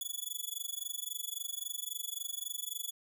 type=tone with amplitude modulation; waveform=10% pulse; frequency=3415 Hz; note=G#7; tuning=48 cents sharp; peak=-26 dBFS; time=0.01-2.91 s; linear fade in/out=2 ms; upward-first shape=sine; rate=23.7 Hz; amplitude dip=95%; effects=none